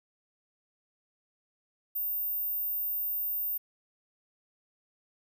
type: tone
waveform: sine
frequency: 14610 Hz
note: A#9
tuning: 36 cents flat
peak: -29 dBFS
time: 1.95-3.58 s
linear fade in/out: 10 ms
effects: 10-bit